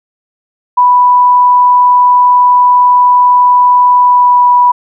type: tone with pitch glide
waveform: sine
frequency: 987.8 to 981.5 Hz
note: B5 to B5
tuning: 0 to -11 cents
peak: -3 dBFS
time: 0.77-4.72 s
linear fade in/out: 10 ms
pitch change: -11 cents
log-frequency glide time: 4.01-4.47 s
effects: none